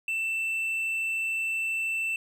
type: tone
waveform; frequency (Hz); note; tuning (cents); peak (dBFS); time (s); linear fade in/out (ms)
triangle; 2667; E7; +20; -25; 0.08-2.16; 2
effects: none